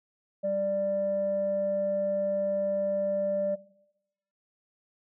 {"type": "tone pair together", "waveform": "sine", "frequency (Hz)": [196.89, 590], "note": ["G3", "D5"], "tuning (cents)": [8, 8], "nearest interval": "octave + perfect fifth", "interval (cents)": 1900, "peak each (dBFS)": [-36, -25], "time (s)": [0.43, 3.56], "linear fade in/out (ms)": 20, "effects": ["noise-tail reverb RT60 0.8 s tail -18 dB re dry", "tanh soft clip ceiling -19 dBFS"]}